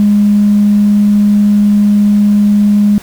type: tone with tanh clipping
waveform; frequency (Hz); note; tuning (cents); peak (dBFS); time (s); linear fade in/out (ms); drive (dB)
triangle; 206.2; G#3; -12; -5; 0-2.98; 0; 4
effects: pink hiss -34 dBFS RMS until 3.02 s